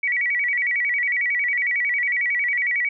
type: tone with vibrato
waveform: sine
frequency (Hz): 2100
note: C7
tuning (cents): +6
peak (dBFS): -19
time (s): 0.03-2.89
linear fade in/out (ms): 5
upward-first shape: square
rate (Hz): 11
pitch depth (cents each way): 130
effects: none